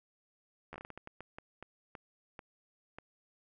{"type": "slowing click train", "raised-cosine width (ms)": 0.5, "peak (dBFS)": -30, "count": 15, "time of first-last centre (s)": [0.73, 2.985], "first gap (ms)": 12, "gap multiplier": 1.35, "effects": []}